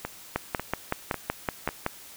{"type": "two click trains", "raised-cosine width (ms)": 0.5, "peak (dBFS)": [-10, -15], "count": [9, 4], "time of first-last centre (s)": [[0.36, 1.864], [0.05, 1.689]], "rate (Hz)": [5.32, 1.83], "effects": ["white hiss -47 dBFS RMS until 2.16 s"]}